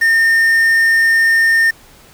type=tone with quantisation; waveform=triangle; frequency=1818 Hz; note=A#6; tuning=44 cents flat; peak=-7 dBFS; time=0.01-1.71 s; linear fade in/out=10 ms; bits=5; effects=pink hiss -44 dBFS RMS until 2.13 s

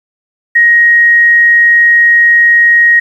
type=tone; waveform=sine; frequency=1881 Hz; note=A#6; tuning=15 cents sharp; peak=-3 dBFS; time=0.55-3 s; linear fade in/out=10 ms; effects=7-bit

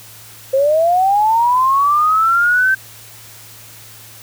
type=linear sweep; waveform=sine; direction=up; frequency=523 to 1563 Hz; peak=-10 dBFS; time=0.53-2.75 s; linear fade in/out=10 ms; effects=added 110 Hz sine -45 dBFS peak until 4.22 s + white hiss -39 dBFS RMS until 4.22 s

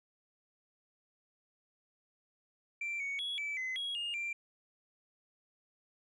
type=tone with pitch steps; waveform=sine; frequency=2350 / 2229 / 3354 / 2311 / 2041 / 3312 / 2836 / 2365 Hz; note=D7 / C#7 / G#7 / D7 / C7 / G#7 / F7 / D7; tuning=+1 / +9 / +16 / -28 / -44 / -5 / +26 / +12 cents; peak=-33 dBFS; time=2.81-4.33 s; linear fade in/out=5 ms; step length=190 ms; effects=tanh soft clip ceiling -33 dBFS

